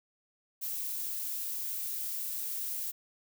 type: noise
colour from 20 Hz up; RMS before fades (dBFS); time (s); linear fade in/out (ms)
violet; -36; 0.61-2.92; 20
effects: none